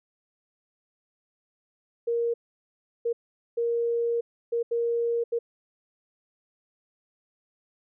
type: tone bursts at uneven times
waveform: sine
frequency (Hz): 468.6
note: A#4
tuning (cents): +9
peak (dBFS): -23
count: 6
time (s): 2.07-2.34 / 3.05-3.13 / 3.57-4.21 / 4.52-4.63 / 4.71-5.24 / 5.32-5.39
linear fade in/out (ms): 10
effects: none